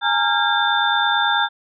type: tone cluster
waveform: sine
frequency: 825 / 914 / 1384 / 1621 / 3568 Hz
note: G#5 / A#5 / F6 / G#6 / A7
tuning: -12 / -34 / -16 / -42 / +23 cents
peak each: -22 dBFS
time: 0.01-1.49 s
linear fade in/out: 50 ms
effects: none